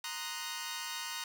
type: chord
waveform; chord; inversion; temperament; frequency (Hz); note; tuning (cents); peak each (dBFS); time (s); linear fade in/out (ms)
10% pulse; C half-diminished seventh; third; equal; 932.3 / 1046.5 / 1244.5 / 1480; Bb5 / C6 / Eb6 / Gb6; 0 / 0 / 0 / 0; -33 / -37 / -37 / -35; 0.04-1.24; 2
effects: none